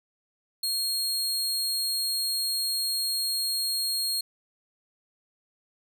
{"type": "tone", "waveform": "sawtooth", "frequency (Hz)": 4260, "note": "C8", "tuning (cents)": 30, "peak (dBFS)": -23, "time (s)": [0.63, 4.21], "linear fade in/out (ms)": 5, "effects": []}